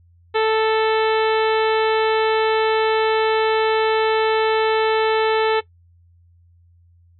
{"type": "harmonic tone", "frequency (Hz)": 440, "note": "A4", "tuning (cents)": 0, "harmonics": [1, 2, 3, 4, 5, 6, 7, 8, 9], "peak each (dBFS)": [-16, -22, -26, -28, -30, -32, -33, -34, -35], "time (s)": [0.34, 5.61], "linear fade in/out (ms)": 20, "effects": ["noise-tail reverb RT60 0.1 s tail -18 dB re dry", "added 86 Hz sine -50 dBFS peak until 7.19 s"]}